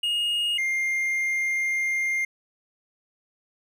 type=tone pair in turn; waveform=triangle; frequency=2859 / 2111 Hz; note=F7 / C7; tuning=+40 / +15 cents; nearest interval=perfect fourth; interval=525 cents; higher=first; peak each=-21 dBFS; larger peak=neither; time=0.03-0.58 / 0.58-2.25 s; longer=second; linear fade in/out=5 ms; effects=none